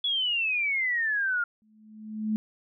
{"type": "exponential sweep", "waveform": "sine", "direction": "down", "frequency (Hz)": [3418, 1396.9], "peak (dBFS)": -24, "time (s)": [0.04, 1.44], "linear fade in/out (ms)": 5}
{"type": "tone with exponential growth", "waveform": "sine", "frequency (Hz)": 215.8, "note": "A3", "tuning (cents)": -33, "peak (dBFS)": -22, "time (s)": [1.62, 2.36], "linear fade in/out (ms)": 0, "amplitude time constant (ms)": 160}
{"effects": []}